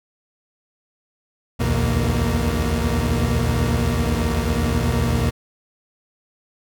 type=tone cluster; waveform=30% pulse; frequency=60.9 / 76.6 / 84.5 / 121.2 / 232 Hz; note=B1 / D#2 / E2 / B2 / A#3; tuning=-24 / -27 / +43 / -32 / -8 cents; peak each=-22 dBFS; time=1.59-5.31 s; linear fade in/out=20 ms; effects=none